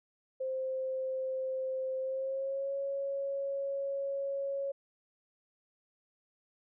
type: tone with pitch glide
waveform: sine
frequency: 523.3 to 552.8 Hz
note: C5 to C#5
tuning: 0 to -5 cents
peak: -32 dBFS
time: 0.4-4.72 s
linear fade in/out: 10 ms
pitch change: +95 cents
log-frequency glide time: 1.99-2.74 s
effects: none